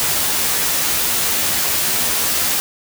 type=noise with comb filter; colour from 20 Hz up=white; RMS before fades=-18 dBFS; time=0-2.6 s; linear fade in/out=0 ms; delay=13 ms; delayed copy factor=+0.6; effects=none